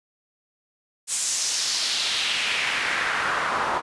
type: noise with band-pass filter sweep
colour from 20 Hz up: pink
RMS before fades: -25 dBFS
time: 1.07-3.82 s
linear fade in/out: 50 ms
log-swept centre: 8300 to 930 Hz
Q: 2.1
effects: resampled to 24000 Hz